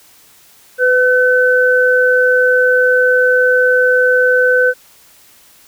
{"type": "tone pair together", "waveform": "sine", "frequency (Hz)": [502, 1518.3], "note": ["B4", "F#6"], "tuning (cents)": [28, 44], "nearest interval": "octave + perfect fifth", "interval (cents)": 1916, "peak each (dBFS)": -11, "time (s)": [0.78, 4.74], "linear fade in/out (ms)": 50, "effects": ["white hiss -46 dBFS RMS until 5.67 s"]}